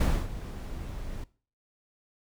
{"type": "noise with ADSR envelope", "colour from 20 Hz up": "brown", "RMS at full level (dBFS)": -21, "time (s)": [0, 1.24], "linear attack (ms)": 8, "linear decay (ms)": 260, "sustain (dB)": -16, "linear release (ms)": 3, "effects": ["noise-tail reverb RT60 0.4 s tail -20 dB re dry"]}